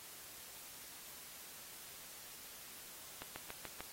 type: slowing click train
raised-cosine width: 0.3 ms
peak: -28 dBFS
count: 5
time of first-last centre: 3.22-3.806 s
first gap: 140 ms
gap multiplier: 1.03
effects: white hiss -53 dBFS RMS until 3.92 s + AAC 48 kbps